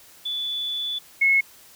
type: tone pair in turn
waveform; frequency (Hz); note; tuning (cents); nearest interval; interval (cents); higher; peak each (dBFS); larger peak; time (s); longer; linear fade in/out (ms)
sine; 3463 / 2182; A7 / C#7; -28 / -28; minor sixth; 800; first; -25 / -15; second; 0.25-0.99 / 1.21-1.41; first; 10
effects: white hiss -50 dBFS RMS until 1.75 s